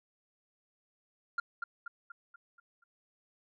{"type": "tone with echo", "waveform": "sine", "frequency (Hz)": 1396.9, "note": "F6", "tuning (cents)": 0, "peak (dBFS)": -26, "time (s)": [1.38, 1.4], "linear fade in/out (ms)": 5, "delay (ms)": 240, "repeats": 6, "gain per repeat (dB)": -6, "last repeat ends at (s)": 2.84, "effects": ["tanh soft clip ceiling -28 dBFS"]}